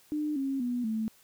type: tone with pitch steps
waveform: sine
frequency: 301 / 271.3 / 244.5 / 220.3 Hz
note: D4 / C#4 / B3 / A3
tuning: +43 / -37 / -17 / +2 cents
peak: -28 dBFS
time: 0.12-1.08 s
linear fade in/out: 0 ms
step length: 240 ms
effects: white hiss -61 dBFS RMS until 1.23 s